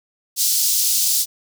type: high-pass noise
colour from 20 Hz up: pink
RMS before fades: -18 dBFS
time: 0.36-1.26 s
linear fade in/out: 50 ms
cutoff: 4600 Hz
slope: 24 dB/octave
effects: none